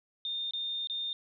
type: tone with dropouts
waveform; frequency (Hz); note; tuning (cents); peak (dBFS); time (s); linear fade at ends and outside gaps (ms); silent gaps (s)
sine; 3635; A#7; -44; -32; 0.25-1.13; 1; 0.509-0.535 / 0.872-0.898
effects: none